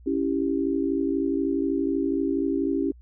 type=chord; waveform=sine; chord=C# diminished; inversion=none; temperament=equal with one note detuned; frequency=277.2 / 329.6 / 393.6 Hz; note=C#4 / E4 / G4; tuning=0 / 0 / +7 cents; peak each=-25 / -27 / -28 dBFS; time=0.06-2.92 s; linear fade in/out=10 ms; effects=added 60 Hz sine -46 dBFS peak until 3.01 s